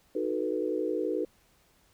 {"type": "chord", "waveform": "sine", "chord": "B dominant seventh", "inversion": "first", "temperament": "equal with one note detuned", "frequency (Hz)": [311.1, 370, 440, 491], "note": ["D#4", "F#4", "A4", "B4"], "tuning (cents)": [0, 0, 0, -10], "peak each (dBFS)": -33, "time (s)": [0.15, 1.25], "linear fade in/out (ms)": 5, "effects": ["pink hiss -65 dBFS RMS until 1.93 s"]}